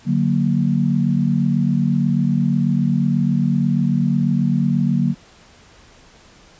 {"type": "chord", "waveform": "sine", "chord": "D augmented", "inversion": "none", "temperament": "equal", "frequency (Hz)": [146.83, 185, 233.1], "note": ["D3", "F#3", "A#3"], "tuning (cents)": [0, 0, 0], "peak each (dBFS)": -19, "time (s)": [0.05, 5.15], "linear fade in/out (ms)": 50, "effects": ["pink hiss -48 dBFS RMS until 6.59 s", "resampled to 16000 Hz"]}